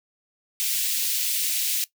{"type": "high-pass noise", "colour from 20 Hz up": "white", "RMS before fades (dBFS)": -25, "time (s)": [0.6, 1.84], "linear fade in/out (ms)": 0, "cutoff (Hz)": 2400, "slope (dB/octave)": 24, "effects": ["noise-tail reverb RT60 0.1 s tail -18 dB re dry"]}